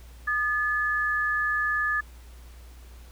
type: tone pair together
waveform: sine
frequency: 1220 / 1719.4 Hz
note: D#6 / A6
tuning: -34 / -40 cents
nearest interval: tritone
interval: 594 cents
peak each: -29 / -24 dBFS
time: 0.27-2.01 s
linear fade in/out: 10 ms
effects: added 60 Hz sine -44 dBFS peak until 3.11 s + pink hiss -55 dBFS RMS until 3.11 s